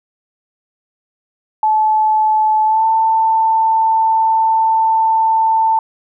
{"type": "tone with pitch glide", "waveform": "sine", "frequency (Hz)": [865, 890.3], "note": ["A5", "A5"], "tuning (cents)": [-30, 20], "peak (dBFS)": -10, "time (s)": [1.63, 5.79], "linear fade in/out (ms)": 2, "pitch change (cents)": 50, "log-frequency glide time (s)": [2.65, 2.85], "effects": []}